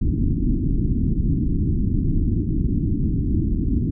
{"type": "low-pass noise", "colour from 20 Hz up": "pink", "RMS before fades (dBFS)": -20, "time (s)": [0.01, 3.91], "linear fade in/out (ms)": 10, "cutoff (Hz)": 320, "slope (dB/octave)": 48, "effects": []}